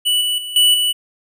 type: tone with level steps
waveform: square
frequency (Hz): 2960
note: F#7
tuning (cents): 0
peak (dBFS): -14 / -17 / -26 / -10 / -15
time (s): 0.05-0.93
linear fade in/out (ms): 20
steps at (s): 0.21 / 0.38 / 0.56 / 0.74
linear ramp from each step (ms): 2
effects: none